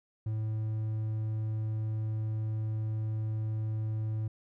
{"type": "tone", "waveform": "triangle", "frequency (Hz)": 109.1, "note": "A2", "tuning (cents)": -14, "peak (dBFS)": -28, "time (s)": [0.26, 4.28], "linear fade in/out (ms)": 5, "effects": []}